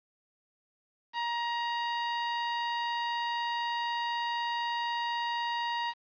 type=tone; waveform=sawtooth; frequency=944 Hz; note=A#5; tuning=22 cents sharp; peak=-26 dBFS; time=1.13-5.94 s; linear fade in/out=50 ms; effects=resampled to 11025 Hz + 9-bit